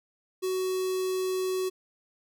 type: tone with notch filter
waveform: square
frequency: 373.3 Hz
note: F#4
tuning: 15 cents sharp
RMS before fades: -29 dBFS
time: 0.42-1.7 s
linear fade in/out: 20 ms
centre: 1600 Hz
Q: 0.78
effects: none